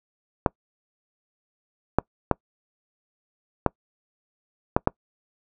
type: clicks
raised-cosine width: 1 ms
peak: -3 dBFS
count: 6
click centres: 0.462 / 1.986 / 2.313 / 3.663 / 4.765 / 4.874 s
effects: noise-tail reverb RT60 0.1 s tail -26 dB re dry